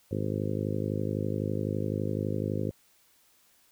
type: harmonic tone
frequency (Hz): 51.91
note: G#1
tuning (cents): 0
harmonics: 2 / 3 / 4 / 5 / 6 / 7 / 8 / 9 / 10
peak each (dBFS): -33 / -35 / -36 / -37 / -38 / -38 / -39 / -40 / -40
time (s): 0.11-2.71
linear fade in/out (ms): 5
effects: white hiss -64 dBFS RMS until 3.71 s